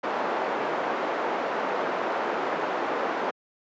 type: band-pass noise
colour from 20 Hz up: pink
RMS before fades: -28 dBFS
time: 0.03-3.31 s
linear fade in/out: 10 ms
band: 440 to 1200 Hz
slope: 12 dB/octave
effects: high-pass 200 Hz 12 dB/octave + resampled to 16000 Hz